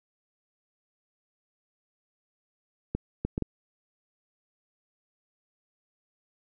clicks, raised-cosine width 3 ms, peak -15 dBFS, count 4, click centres 2.95 / 3.25 / 3.379 / 3.423 s, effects none

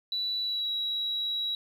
triangle tone with pitch glide, 3951 to 3879 Hz, B7 to B7, 0 to -32 cents, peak -25 dBFS, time 0.12-1.55 s, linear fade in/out 2 ms, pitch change -32 cents, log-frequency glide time 0.41-0.71 s, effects tanh soft clip ceiling -26 dBFS

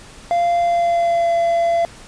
triangle tone with pitch glide, 692 to 678.9 Hz, F5 to F5, -16 to -49 cents, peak -12 dBFS, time 0.31-1.85 s, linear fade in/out 0 ms, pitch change -33 cents, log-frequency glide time 0.6-1.33 s, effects pink hiss -41 dBFS RMS until 2.07 s + resampled to 22050 Hz

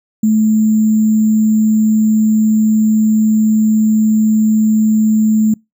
sine tone with sample-and-hold, 216.9 Hz, A3, 25 cents flat, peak -8 dBFS, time 0.23-5.54 s, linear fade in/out 5 ms, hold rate 7350 Hz, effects noise-tail reverb RT60 0.2 s tail -26 dB re dry

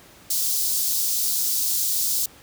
white high-pass noise, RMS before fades -23 dBFS, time 0.3-2.26 s, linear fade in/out 5 ms, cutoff 4300 Hz, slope 24 dB/octave, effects pink hiss -49 dBFS RMS until 2.42 s + high-pass 60 Hz 12 dB/octave

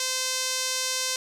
sawtooth tone with band-pass filter, 516 Hz, C5, 24 cents flat, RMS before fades -28 dBFS, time 0-1.16 s, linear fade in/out 2 ms, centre 6000 Hz, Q 1.5, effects none

